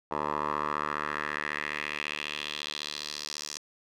10% pulse tone with band-pass filter sweep, 74.6 Hz, D2, 28 cents sharp, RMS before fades -34 dBFS, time 0.11-3.58 s, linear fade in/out 5 ms, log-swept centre 850 to 5900 Hz, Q 2.7, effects none

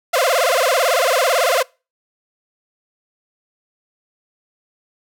sawtooth tone with vibrato, 597 Hz, D5, 28 cents sharp, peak -10 dBFS, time 0.13-1.63 s, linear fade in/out 10 ms, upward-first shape sine, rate 18 Hz, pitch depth 300 cents each way, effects noise-tail reverb RT60 0.3 s tail -25 dB re dry

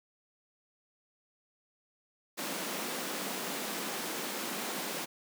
pink high-pass noise, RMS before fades -37 dBFS, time 2.37-5.06 s, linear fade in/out 20 ms, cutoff 180 Hz, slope 48 dB/octave, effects none

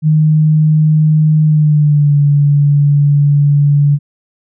sine tone with pitch glide, 154.6 to 144.25 Hz, D#3 to D3, -11 to -31 cents, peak -6 dBFS, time 0.02-3.99 s, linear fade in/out 50 ms, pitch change -120 cents, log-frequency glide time 1.43-2.17 s, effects none

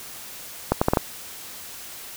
accelerating click train, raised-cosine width 1 ms, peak -3 dBFS, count 5, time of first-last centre 0.72-0.972 s, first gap 95 ms, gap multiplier 0.73, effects white hiss -39 dBFS RMS until 2.16 s

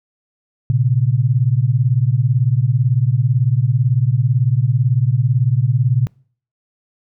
sine beating tone pair, 116.54 / 134.54 Hz, A#2 / C3, 0 / +49 cents, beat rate 18 Hz, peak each -15 dBFS, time 0.7-6.07 s, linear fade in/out 0 ms, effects noise-tail reverb RT60 0.5 s tail -25 dB re dry

